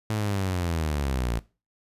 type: linear sweep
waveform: sawtooth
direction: down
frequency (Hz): 110 to 55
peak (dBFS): -21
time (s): 0.1-1.39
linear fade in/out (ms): 0
effects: noise-tail reverb RT60 0.3 s tail -20 dB re dry + resampled to 32000 Hz